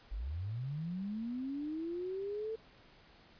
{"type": "linear sweep", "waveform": "sine", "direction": "up", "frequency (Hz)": [41.72, 449.7], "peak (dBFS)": -36, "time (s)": [0.11, 2.56], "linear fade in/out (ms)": 10, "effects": ["pink hiss -61 dBFS RMS until 3.39 s", "resampled to 11025 Hz"]}